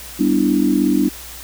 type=chord; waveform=sine; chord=E minor seventh; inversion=first; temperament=equal with one note detuned; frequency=196 / 246.9 / 292.8 / 329.6 Hz; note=G3 / B3 / D4 / E4; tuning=0 / 0 / -5 / 0 cents; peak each=-20 / -19 / -16 / -20 dBFS; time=0.19-1.09 s; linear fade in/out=10 ms; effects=added 60 Hz sine -40 dBFS peak until 1.43 s + white hiss -35 dBFS RMS until 1.43 s